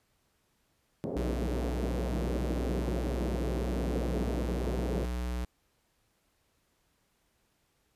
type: band-pass noise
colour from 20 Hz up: white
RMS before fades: -35 dBFS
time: 1.04-5.05 s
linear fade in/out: 0 ms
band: 110 to 510 Hz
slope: 24 dB/octave
type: tone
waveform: square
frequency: 61 Hz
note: B1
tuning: 21 cents flat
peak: -32 dBFS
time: 1.16-5.45 s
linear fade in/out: 5 ms
effects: pink hiss -73 dBFS RMS until 7.95 s + resampled to 32000 Hz